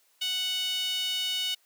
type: tone with high-pass filter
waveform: sawtooth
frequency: 740 Hz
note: F#5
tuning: in tune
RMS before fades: -30 dBFS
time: 0.21-1.55 s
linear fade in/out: 10 ms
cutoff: 3200 Hz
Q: 8.1
effects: white hiss -66 dBFS RMS until 1.65 s + high-pass 400 Hz 12 dB/octave